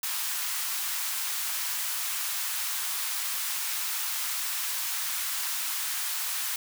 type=high-pass noise; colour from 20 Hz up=white; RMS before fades=-31 dBFS; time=0.03-6.56 s; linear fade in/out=2 ms; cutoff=900 Hz; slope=24 dB/octave; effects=none